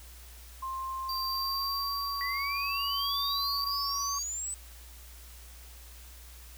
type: tone with pitch glide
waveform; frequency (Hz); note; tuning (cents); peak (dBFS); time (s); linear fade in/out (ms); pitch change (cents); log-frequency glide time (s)
sine; 1056 to 1118.8; C6 to C#6; +16 to +16; -33; 0.62-4.19; 10; +100; 1.25-1.94
type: tone with tremolo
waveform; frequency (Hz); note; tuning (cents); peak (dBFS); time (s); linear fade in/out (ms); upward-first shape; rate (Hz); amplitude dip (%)
square; 4699; D8; 0; -32; 1.09-4.23; 2; sine; 0.57; 45
type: exponential sweep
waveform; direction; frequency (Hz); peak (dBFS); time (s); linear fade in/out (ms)
sine; up; 1937 to 8090; -33; 2.21-4.54; 0
effects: added 60 Hz sine -48 dBFS peak until 6.57 s + white hiss -53 dBFS RMS until 6.57 s